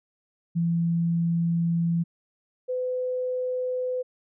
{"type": "tone pair in turn", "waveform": "sine", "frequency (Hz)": [168.6, 505.2], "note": ["E3", "B4"], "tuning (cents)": [39, 39], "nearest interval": "octave + perfect fifth", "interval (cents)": 1900, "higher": "second", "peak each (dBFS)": [-21, -25], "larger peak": "first", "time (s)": [[0.55, 2.04], [2.68, 4.03]], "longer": "first", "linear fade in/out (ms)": 20, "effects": []}